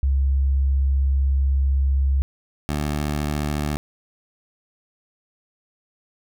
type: tone pair in turn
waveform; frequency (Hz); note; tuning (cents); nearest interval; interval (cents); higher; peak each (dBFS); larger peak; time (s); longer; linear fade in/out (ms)
sine / 15% pulse; 67.9 / 74.12; C#2 / D2; -35 / +17; major second; 152; second; -16; neither; 0.03-2.22 / 2.69-3.77; first; 0
effects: none